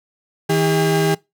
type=tone pair together; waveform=35% pulse; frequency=160 / 403.2 Hz; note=D#3 / G4; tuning=+49 / +49 cents; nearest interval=octave + major third; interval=1600 cents; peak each=-16 dBFS; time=0.49-1.15 s; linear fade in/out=10 ms; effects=noise-tail reverb RT60 0.2 s tail -22 dB re dry